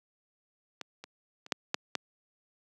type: clicks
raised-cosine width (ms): 0.2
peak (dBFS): -20 / -26 / -29 / -9 / -10 / -12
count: 6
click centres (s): 0.813 / 1.04 / 1.464 / 1.522 / 1.744 / 1.953
effects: high-pass 200 Hz 12 dB/octave